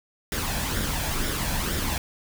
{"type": "noise with flanger", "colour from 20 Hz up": "pink", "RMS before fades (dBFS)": -27, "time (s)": [0.32, 1.98], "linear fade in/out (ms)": 2, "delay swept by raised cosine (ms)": [0.56, 1.24], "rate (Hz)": 2.1, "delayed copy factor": 0.5, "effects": []}